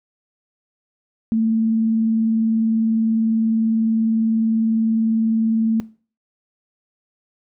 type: tone with vibrato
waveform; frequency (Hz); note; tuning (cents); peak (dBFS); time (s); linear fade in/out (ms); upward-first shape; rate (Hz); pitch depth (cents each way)
sine; 223.6; A3; +28; -15; 1.32-5.8; 0; square; 20; 19
effects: noise-tail reverb RT60 0.4 s tail -20 dB re dry